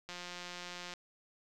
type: click train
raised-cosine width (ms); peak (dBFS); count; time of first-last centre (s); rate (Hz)
0.2; -27; 151; 0.09-0.937; 177
effects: none